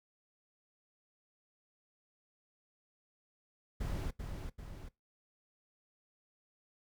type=noise with echo; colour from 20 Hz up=brown; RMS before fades=-37 dBFS; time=3.8-4.11 s; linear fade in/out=10 ms; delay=390 ms; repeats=2; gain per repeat=-5 dB; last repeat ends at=4.89 s; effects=noise-tail reverb RT60 0.2 s tail -21 dB re dry